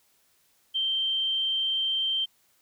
sine tone, 3136 Hz, G7, in tune, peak -24 dBFS, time 0.74-2.26 s, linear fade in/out 20 ms, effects white hiss -66 dBFS RMS until 2.61 s

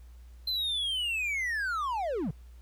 triangle linear sweep, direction down, 4121 to 123.47 Hz, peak -27 dBFS, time 0.47-2.31 s, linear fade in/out 5 ms, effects added 60 Hz sine -47 dBFS peak until 2.61 s + pink hiss -66 dBFS RMS until 2.61 s

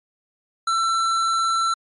sine tone with hard clipping, 1341 Hz, E6, 29 cents sharp, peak -20 dBFS, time 0.67-1.74 s, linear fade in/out 5 ms, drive 13 dB, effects MP3 48 kbps

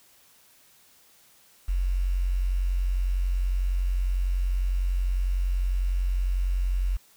sine tone with quantisation, 45.46 Hz, F#1, 30 cents flat, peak -22 dBFS, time 1.68-6.97 s, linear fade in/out 10 ms, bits 8, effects white hiss -58 dBFS RMS until 7.16 s

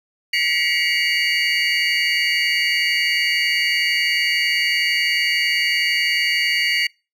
triangle tone cluster, 1933 / 2120 / 2271 / 2857 / 4540 Hz, B6 / C7 / C#7 / F7 / C#8, -38 / +22 / +41 / +39 / +41 cents, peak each -22 dBFS, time 0.33-6.87 s, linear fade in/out 5 ms, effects noise-tail reverb RT60 0.3 s tail -26 dB re dry

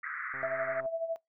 pink band-pass noise, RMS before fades -38 dBFS, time 0.03-0.81 s, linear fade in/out 10 ms, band 1200 to 2100 Hz, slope 96 dB/octave
click train, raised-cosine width 1 ms, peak -36 dBFS, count 70, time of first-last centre 0.34-0.859 s, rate 133 Hz
sine tone with tremolo, 659.3 Hz, E5, in tune, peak -28 dBFS, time 0.43-1.16 s, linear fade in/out 0 ms, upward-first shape sine, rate 12 Hz, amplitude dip 65%
effects noise-tail reverb RT60 0.2 s tail -26 dB re dry

